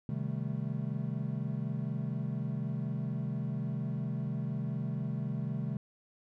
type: chord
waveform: triangle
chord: A half-diminished seventh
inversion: first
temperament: equal with one note detuned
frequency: 130.81 / 154.94 / 196 / 220 Hz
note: C3 / Eb3 / G3 / A3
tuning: 0 / -7 / 0 / 0 cents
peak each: -34 / -35 / -38 / -38 dBFS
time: 0.09-5.77 s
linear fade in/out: 2 ms
effects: none